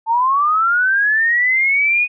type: linear sweep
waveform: sine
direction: up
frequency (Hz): 880 to 2489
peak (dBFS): -12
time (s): 0.06-2.08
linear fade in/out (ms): 50
effects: none